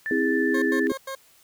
sine tone with vibrato, 1760 Hz, A6, in tune, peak -26 dBFS, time 0.06-0.87 s, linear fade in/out 0 ms, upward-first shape triangle, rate 7.7 Hz, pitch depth 9 cents each way
sine chord, C augmented, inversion none, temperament just, 261.6 / 327 / 408.8 Hz, C4 / E4 / G#4, 0 / -14 / -27 cents, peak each -25 dBFS, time 0.11-0.92 s, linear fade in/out 2 ms
20% pulse tone bursts, 537 Hz, C5, 45 cents sharp, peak -26 dBFS, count 4, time 0.54-1.152 s, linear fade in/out 5 ms, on 81 ms, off 96 ms
effects white hiss -57 dBFS RMS until 1.43 s

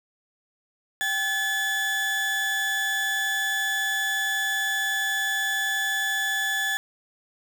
35% pulse tone pair together, 784 / 1722.8 Hz, G5 / A6, 0 / -37 cents, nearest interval octave + major second, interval 1363 cents, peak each -33 / -22 dBFS, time 1.01-6.77 s, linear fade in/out 0 ms, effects none

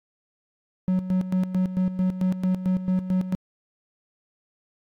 triangle tone with tremolo, 185 Hz, F#3, in tune, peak -17 dBFS, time 0.88-3.35 s, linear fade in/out 0 ms, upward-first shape square, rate 4.5 Hz, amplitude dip 70%, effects AAC 48 kbps

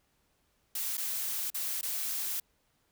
blue noise with dropouts, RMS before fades -34 dBFS, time 0.75-2.4 s, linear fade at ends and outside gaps 5 ms, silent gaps 0.971-0.977 / 1.503-1.544 / 1.812-1.829 s, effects pink hiss -73 dBFS RMS until 2.91 s

